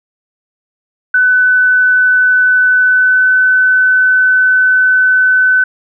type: tone with pitch glide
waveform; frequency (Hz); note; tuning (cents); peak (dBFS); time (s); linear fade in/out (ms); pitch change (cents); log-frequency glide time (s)
sine; 1502 to 1510.7; F#6 to F#6; +26 to +36; -6; 1.14-5.64; 5; +10; 2.8-3.29
effects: none